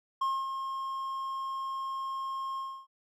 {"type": "tone with ADSR envelope", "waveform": "triangle", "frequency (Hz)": 1072, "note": "C6", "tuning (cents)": 42, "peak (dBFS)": -24, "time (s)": [0.21, 2.87], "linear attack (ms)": 8, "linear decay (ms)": 240, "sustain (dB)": -7, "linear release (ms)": 290, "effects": []}